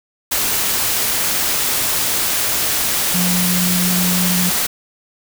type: tone in noise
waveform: sine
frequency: 180 Hz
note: F#3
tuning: 47 cents flat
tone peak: -17 dBFS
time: 3.14-4.5 s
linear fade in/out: 10 ms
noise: white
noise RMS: -18 dBFS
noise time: 0.31-4.67 s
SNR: -2 dB
effects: none